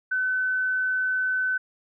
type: tone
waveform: sine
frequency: 1514 Hz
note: F#6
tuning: 39 cents sharp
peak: -22 dBFS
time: 0.11-1.58 s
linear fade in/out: 10 ms
effects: none